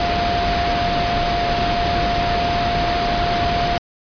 sine tone in noise, 698.5 Hz, F5, in tune, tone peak -19 dBFS, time 0-3.78 s, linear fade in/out 2 ms, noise pink, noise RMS -21 dBFS, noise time 0-3.78 s, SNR -1 dB, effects resampled to 11025 Hz

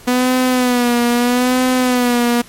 sawtooth tone with vibrato, 246.9 Hz, B3, in tune, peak -8 dBFS, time 0.07-2.42 s, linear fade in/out 10 ms, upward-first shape sine, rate 0.78 Hz, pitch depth 57 cents each way, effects pink hiss -41 dBFS RMS until 2.48 s + MP3 64 kbps

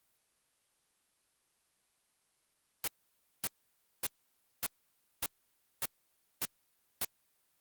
white noise bursts, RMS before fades -33 dBFS, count 8, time 2.84-7.048 s, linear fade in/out 2 ms, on 36 ms, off 560 ms, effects white hiss -75 dBFS RMS until 7.6 s + Opus 32 kbps

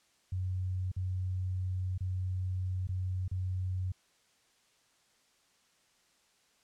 sine tone with dropouts, 92.5 Hz, F#2, in tune, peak -31 dBFS, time 0.32-3.92 s, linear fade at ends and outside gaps 5 ms, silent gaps 0.917-0.964 / 1.979-2.006 / 2.872-2.889 / 3.28-3.313 s, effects white hiss -69 dBFS RMS until 6.63 s + low-pass 8000 Hz 12 dB/octave

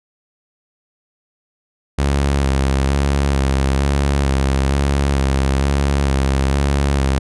sawtooth tone with vibrato, 68.7 Hz, C#2, 15 cents flat, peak -10 dBFS, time 1.98-7.19 s, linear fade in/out 10 ms, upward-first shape square, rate 1.1 Hz, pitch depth 30 cents each way, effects resampled to 24000 Hz

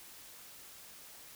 silence, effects white hiss -53 dBFS RMS until 1.35 s

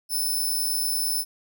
10% pulse tone with amplitude modulation, 5274 Hz, E8, in tune, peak -15 dBFS, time 0.09-1.25 s, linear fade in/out 50 ms, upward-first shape sine, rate 171 Hz, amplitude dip 60%, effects none

